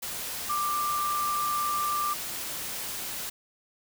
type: tone in noise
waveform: sine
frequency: 1183 Hz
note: D6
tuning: 12 cents sharp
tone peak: -26 dBFS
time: 0.49-2.14 s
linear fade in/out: 10 ms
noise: white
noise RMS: -35 dBFS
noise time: 0.02-3.3 s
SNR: +6 dB
effects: none